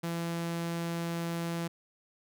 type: tone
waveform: sawtooth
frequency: 168.7 Hz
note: E3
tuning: 40 cents sharp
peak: -28 dBFS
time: 0.03-1.68 s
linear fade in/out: 10 ms
effects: none